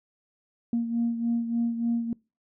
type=beating tone pair; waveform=sine; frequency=233.1 / 236.5 Hz; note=A#3 / A#3; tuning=0 / +25 cents; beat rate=3.4 Hz; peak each=-24 / -31 dBFS; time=0.73-2.13 s; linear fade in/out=2 ms; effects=noise-tail reverb RT60 0.3 s tail -26 dB re dry + tanh soft clip ceiling -18 dBFS